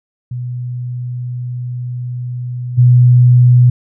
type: tone with level steps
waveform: sine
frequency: 123.47 Hz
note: B2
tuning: in tune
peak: -19 / -4 dBFS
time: 0.31-3.7 s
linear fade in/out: 5 ms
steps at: 2.77 s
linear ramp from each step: 20 ms
effects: none